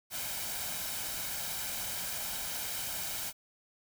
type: noise with comb filter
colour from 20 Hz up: white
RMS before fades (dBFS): -37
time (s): 0.1-3.33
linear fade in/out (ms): 50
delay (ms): 1.3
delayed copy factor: +0.5
effects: none